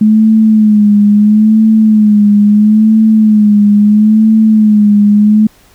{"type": "tone with vibrato", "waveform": "sine", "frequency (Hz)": 212.7, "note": "G#3", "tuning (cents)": 42, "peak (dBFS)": -3, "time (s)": [0.01, 5.47], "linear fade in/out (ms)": 5, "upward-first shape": "sine", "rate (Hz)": 0.75, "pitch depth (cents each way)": 57, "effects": ["pink hiss -45 dBFS RMS until 5.74 s"]}